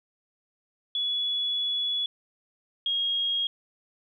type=tone pair in turn; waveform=sine; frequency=3397 / 3270 Hz; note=G#7 / G#7; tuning=+38 / -28 cents; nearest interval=minor second; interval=66 cents; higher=first; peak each=-25 / -24 dBFS; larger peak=second; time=0.95-2.06 / 2.86-3.47 s; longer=first; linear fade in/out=2 ms; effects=11-bit